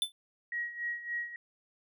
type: tone with exponential decay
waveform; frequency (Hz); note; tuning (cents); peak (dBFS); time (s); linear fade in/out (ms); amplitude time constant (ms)
square; 3520; A7; 0; -24; 0.02-0.12; 1; 21
type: tone with tremolo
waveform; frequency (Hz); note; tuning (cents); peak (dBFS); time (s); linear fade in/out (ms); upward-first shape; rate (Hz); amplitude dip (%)
sine; 1900; A#6; +33; -31; 0.52-1.36; 2; sine; 3.5; 75
effects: none